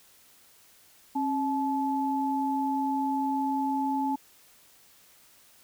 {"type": "tone pair together", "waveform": "sine", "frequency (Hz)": [271.1, 862.7], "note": ["C#4", "A5"], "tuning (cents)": [-38, -34], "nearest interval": "octave + minor sixth", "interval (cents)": 2004, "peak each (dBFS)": -28, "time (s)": [1.15, 4.16], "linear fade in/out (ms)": 10, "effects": ["white hiss -58 dBFS RMS until 5.63 s"]}